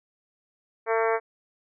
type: harmonic tone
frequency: 225.4 Hz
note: A3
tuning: 42 cents sharp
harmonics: 2 / 3 / 4 / 5 / 6 / 7 / 8 / 9 / 10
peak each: -24 / -28 / -30 / -32 / -34 / -35 / -36 / -37 / -38 dBFS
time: 0.86-1.2 s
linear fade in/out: 50 ms
effects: none